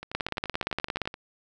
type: two click trains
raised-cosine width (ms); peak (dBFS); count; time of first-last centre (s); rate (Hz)
0.3; -22 / -11; 14 / 17; 0.03-1.141 / 0.15-1.075; 11.7 / 17.3
effects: none